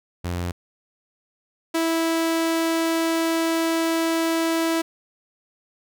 sawtooth tone pair in turn, 87.8 / 328.2 Hz, F2 / E4, +10 / -8 cents, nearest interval octave + major seventh, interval 2282 cents, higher second, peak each -21 / -16 dBFS, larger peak second, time 0.24-0.52 / 1.74-4.82 s, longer second, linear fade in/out 10 ms, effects none

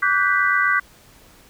sine chord, G major seventh, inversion second, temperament equal with one note detuned, 1154.5 / 1480 / 1568 / 1975.5 Hz, D6 / F#6 / G6 / B6, -30 / 0 / 0 / 0 cents, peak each -21 dBFS, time 0.02-0.8 s, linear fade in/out 10 ms, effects pink hiss -50 dBFS RMS until 1.49 s

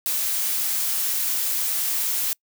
blue noise, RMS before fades -24 dBFS, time 0.06-2.33 s, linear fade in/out 0 ms, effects noise-tail reverb RT60 0.1 s tail -26 dB re dry

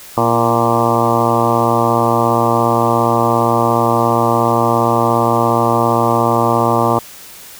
harmonic tone with a mistuned harmonic, 117.2 Hz, A#2, 10 cents sharp, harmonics 1 / 2 / 3 / 4 / 5 / 6 / 7 / 8 / 9 / 10, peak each -20 / -20 / -20 / -20 / -20 / -20 / -20 / -20 / -20 / -20 dBFS, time 0.17-6.99 s, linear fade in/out 5 ms, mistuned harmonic 3, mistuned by -36 cents, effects white hiss -36 dBFS RMS until 7.59 s

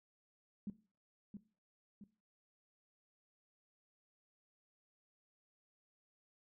sine tone with echo, 204.1 Hz, G#3, 30 cents flat, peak -39 dBFS, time 0.67-0.7 s, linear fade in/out 2 ms, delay 670 ms, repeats 2, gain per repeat -6 dB, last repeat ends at 2.04 s, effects noise-tail reverb RT60 0.4 s tail -18 dB re dry

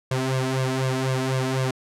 sawtooth tone with flanger, 130.9 Hz, C3, 1 cent sharp, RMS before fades -24 dBFS, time 0.11-1.71 s, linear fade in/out 5 ms, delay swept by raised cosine 1.8 to 3.1 ms, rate 4 Hz, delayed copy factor +1, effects low-pass 10000 Hz 12 dB/octave

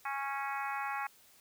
harmonic tone with a mistuned harmonic, 275.9 Hz, C#4, 8 cents flat, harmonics 3 / 4 / 5 / 6 / 7 / 8 / 9, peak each -38 / -40 / -42 / -44 / -45 / -46 / -47 dBFS, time 0.05-1.07 s, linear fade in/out 5 ms, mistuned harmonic 9, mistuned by +25 cents, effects white hiss -62 dBFS RMS until 1.4 s

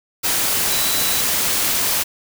sine tone in noise, 3951 Hz, B7, in tune, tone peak -26 dBFS, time 0.7-1.22 s, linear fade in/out 20 ms, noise white, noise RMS -19 dBFS, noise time 0.23-2.04 s, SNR -10 dB, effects none

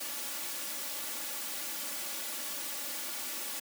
white noise with comb filter, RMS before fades -38 dBFS, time 0-3.6 s, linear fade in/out 10 ms, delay 3.5 ms, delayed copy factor +0.75, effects high-pass 200 Hz 12 dB/octave

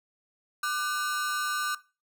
45% pulse ring-modulated tone, 1347 Hz, E6, 37 cents sharp, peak -24 dBFS, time 0.63-1.75 s, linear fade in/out 5 ms, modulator 153 Hz, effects noise-tail reverb RT60 0.3 s tail -18 dB re dry

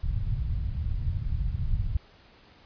pink low-pass noise, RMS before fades -28 dBFS, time 0.03-1.97 s, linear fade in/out 5 ms, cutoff 120 Hz, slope 24 dB/octave, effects pink hiss -56 dBFS RMS until 2.65 s + resampled to 11025 Hz

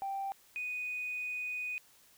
sine tone pair in turn, 784 / 2485 Hz, G5 / D#7, 0 / -3 cents, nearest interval octave + minor sixth, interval 1997 cents, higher second, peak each -33 / -34 dBFS, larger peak first, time 0.02-0.32 / 0.56-1.78 s, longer second, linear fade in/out 0 ms, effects tanh soft clip ceiling -30 dBFS + white hiss -63 dBFS RMS until 2.17 s

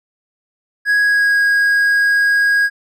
triangle tone with pitch glide, 1661.2 to 1642.1 Hz, G#6 to G#6, 0 to -20 cents, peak -9 dBFS, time 0.85-2.7 s, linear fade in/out 50 ms, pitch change -20 cents, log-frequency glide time 1-1.42 s, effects none

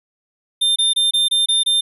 square tone bursts, 3600 Hz, A7, 39 cents sharp, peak -14 dBFS, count 7, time 0.61-1.81 s, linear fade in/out 10 ms, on 150 ms, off 25 ms, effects resampled to 32000 Hz

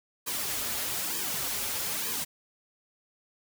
white noise with flanger, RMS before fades -32 dBFS, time 0.26-2.25 s, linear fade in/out 20 ms, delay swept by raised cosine 1.4 to 6.4 ms, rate 1.1 Hz, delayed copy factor -1, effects none

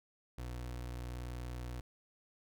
30% pulse tone, 60.9 Hz, B1, 24 cents flat, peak -38 dBFS, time 0.38-1.81 s, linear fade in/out 5 ms, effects none

